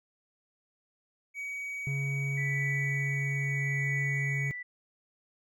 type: tone with pitch glide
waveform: triangle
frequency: 2262 to 2249 Hz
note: C#7 to C#7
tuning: +34 to +24 cents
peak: -33 dBFS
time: 1.34-4.53 s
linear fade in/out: 50 ms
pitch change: -10 cents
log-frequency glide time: 2.69-3.79 s
type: tone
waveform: triangle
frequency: 138.59 Hz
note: C#3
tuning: in tune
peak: -28 dBFS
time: 1.87-4.51 s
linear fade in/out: 0 ms
type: tone with tremolo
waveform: sine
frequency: 1975.5 Hz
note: B6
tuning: in tune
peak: -31 dBFS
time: 2.37-4.63 s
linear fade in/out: 10 ms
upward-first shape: triangle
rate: 0.78 Hz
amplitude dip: 50%
effects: none